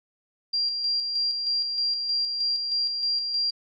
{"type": "tone with tremolo", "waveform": "sine", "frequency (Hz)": 4758, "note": "D8", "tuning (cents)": 22, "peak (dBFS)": -22, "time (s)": [0.53, 3.51], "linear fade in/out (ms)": 10, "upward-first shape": "square", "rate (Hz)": 3.2, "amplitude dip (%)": 40, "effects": []}